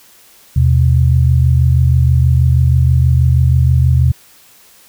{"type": "tone pair together", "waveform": "sine", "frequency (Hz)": [80.2, 126.45], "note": ["E2", "B2"], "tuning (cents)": [-47, 41], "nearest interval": "minor sixth", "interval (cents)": 788, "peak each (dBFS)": -10, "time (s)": [0.56, 4.12], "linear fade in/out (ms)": 5, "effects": ["white hiss -45 dBFS RMS until 4.88 s"]}